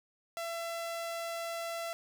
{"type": "tone", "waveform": "sawtooth", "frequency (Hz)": 672, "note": "E5", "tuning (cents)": 33, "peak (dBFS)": -32, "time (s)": [0.37, 1.93], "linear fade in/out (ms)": 0, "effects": []}